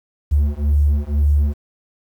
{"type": "beating tone pair", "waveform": "triangle", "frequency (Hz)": [71.9, 73.9], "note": ["D2", "D2"], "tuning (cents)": [-36, 11], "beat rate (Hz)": 2, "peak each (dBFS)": -13, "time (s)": [0.31, 1.54], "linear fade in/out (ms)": 20, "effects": ["tanh soft clip ceiling -9 dBFS", "8-bit"]}